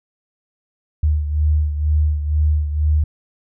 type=beating tone pair; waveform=sine; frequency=75.4 / 77.5 Hz; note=D2 / D#2; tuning=+46 / -6 cents; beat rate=2.1 Hz; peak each=-15 / -22 dBFS; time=1.03-3.04 s; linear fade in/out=5 ms; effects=none